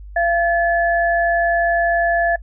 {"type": "tone pair together", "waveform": "sine", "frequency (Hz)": [684.2, 1724], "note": ["F5", "A6"], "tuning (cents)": [-36, -36], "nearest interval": "octave + major third", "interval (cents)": 1600, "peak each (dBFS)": [-16, -18], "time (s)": [0.16, 2.36], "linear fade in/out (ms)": 5, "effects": ["noise-tail reverb RT60 0.1 s tail -23 dB re dry", "added 50 Hz sine -33 dBFS peak until 2.42 s"]}